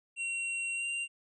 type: tone with pitch glide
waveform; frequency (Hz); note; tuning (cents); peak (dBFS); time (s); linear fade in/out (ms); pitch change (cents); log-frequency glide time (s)
square; 2740 to 2773; F7 to F7; -34 to -13; -33; 0.16-1.08; 50; +21; 0.75-0.85
effects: resampled to 22050 Hz